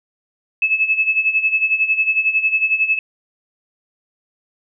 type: tone with tremolo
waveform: sine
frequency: 2600 Hz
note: E7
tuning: 24 cents flat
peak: -11 dBFS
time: 0.62-2.99 s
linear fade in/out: 2 ms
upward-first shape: sine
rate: 11 Hz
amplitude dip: 75%
effects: none